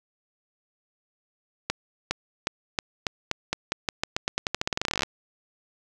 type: accelerating click train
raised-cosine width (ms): 0.2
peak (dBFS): -7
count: 30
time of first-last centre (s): 1.7-5.033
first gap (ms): 410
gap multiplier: 0.88
effects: none